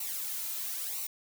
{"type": "noise with flanger", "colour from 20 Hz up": "blue", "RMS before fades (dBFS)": -36, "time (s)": [0, 1.07], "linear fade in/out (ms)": 5, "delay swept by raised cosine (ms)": [0.59, 2.69], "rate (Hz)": 1, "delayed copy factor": -0.75, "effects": []}